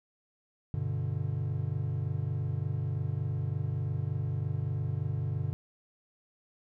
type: chord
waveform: triangle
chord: G major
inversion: none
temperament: equal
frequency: 98 / 123.47 / 146.83 Hz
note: G2 / B2 / D3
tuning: 0 / 0 / 0 cents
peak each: -32 dBFS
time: 0.74-5.53 s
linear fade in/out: 0 ms
effects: none